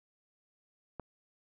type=click; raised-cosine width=1 ms; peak=-26 dBFS; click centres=0.997 s; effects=none